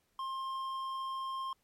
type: tone with hard clipping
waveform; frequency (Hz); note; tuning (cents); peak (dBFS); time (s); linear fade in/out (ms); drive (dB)
triangle; 1061; C6; +24; -37; 0.19-1.53; 2; 10
effects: pink hiss -75 dBFS RMS until 1.63 s + MP3 64 kbps